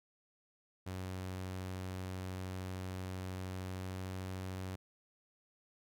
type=tone with pitch glide; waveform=sawtooth; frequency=93 to 93.59 Hz; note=F#2 to F#2; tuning=+9 to +20 cents; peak=-36 dBFS; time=0.86-4.76 s; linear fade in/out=10 ms; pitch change=+11 cents; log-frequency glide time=3.7-4.06 s; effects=none